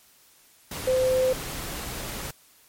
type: tone in noise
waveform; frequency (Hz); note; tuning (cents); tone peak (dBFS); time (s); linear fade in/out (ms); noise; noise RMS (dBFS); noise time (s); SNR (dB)
sine; 515; C5; -28; -19; 0.87-1.33; 5; pink; -34; 0.71-2.31; +12
effects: white hiss -57 dBFS RMS until 2.68 s + MP3 64 kbps